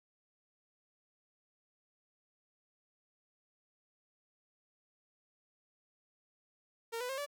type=tone with pitch steps; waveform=sawtooth; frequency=460.2 / 496.1 / 534.8 / 576.5 Hz; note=A#4 / B4 / C5 / D5; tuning=-22 / +8 / +38 / -32 cents; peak=-33 dBFS; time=6.92-7.264 s; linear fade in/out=20 ms; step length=86 ms; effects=none